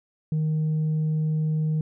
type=tone; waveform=sine; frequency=155.56 Hz; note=D#3; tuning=in tune; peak=-19 dBFS; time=0.32-1.81 s; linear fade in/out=2 ms; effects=tanh soft clip ceiling -20 dBFS

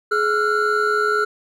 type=tone cluster; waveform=triangle; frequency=421.8 / 1350 / 1431 Hz; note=G#4 / E6 / F6; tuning=+27 / +41 / +42 cents; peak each=-19 dBFS; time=0.11-1.25 s; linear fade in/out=10 ms; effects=none

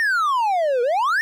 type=exponential two-way sweep; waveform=triangle; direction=down then up; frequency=1864.7 to 466.2 to 1864.7 Hz; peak=-15 dBFS; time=0-1.21 s; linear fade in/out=0 ms; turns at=0.82 s; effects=none

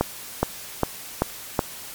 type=accelerating click train; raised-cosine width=1 ms; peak=-4 dBFS; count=5; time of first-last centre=0.01-1.592 s; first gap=420 ms; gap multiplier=0.96; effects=white hiss -38 dBFS RMS until 1.94 s + MP3 96 kbps

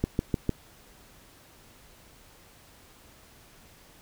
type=click train; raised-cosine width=3 ms; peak=-11 dBFS; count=4; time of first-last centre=0.04-0.493 s; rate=6.62 Hz; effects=pink hiss -55 dBFS RMS until 4.01 s

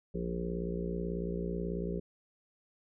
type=harmonic tone with a mistuned harmonic; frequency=58.27 Hz; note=A#1; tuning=in tune; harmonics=1 / 3 / 4 / 5 / 6 / 7 / 8 / 9; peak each=-40 / -36 / -47 / -48 / -44 / -39 / -44 / -47 dBFS; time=0.14-2 s; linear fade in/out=10 ms; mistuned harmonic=9; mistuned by=+27 cents; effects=none

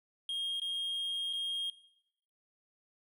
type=tone with dropouts; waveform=triangle; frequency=3239 Hz; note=G#7; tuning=44 cents flat; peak=-32 dBFS; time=0.29-1.7 s; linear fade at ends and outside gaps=2 ms; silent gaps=0.599-0.617 / 1.329-1.333 s; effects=noise-tail reverb RT60 0.8 s tail -17 dB re dry

